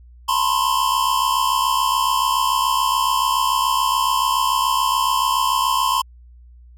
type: tone cluster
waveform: square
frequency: 895 / 998 / 1065 Hz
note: A5 / B5 / C6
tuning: +29 / +18 / +30 cents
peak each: -27 / -21 / -20 dBFS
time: 0.28-6.02 s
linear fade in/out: 10 ms
effects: added 60 Hz sine -42 dBFS peak until 6.77 s